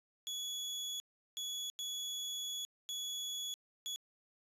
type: tone bursts at uneven times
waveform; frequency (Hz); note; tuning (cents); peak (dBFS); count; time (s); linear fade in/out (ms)
30% pulse; 3384; G#7; +32; -36; 5; 0.27-1 / 1.37-1.7 / 1.79-2.65 / 2.89-3.54 / 3.86-3.96; 0
effects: resampled to 32000 Hz